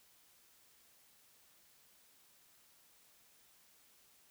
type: silence
effects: white hiss -67 dBFS RMS until 4.3 s